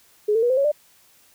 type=tone with pitch steps; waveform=sine; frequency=420 / 450.1 / 482.5 / 517.1 / 554.2 / 594 Hz; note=G#4 / A4 / B4 / C5 / C#5 / D5; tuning=+19 / +39 / -40 / -20 / -1 / +20 cents; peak=-16 dBFS; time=0.28-0.718 s; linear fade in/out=10 ms; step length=73 ms; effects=white hiss -56 dBFS RMS until 1.34 s